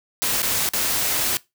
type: noise with dropouts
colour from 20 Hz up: white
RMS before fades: -22 dBFS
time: 0.22-1.37 s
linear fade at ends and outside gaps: 0 ms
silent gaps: 0.419-0.429 / 0.689-0.735 s
effects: noise-tail reverb RT60 0.2 s tail -20 dB re dry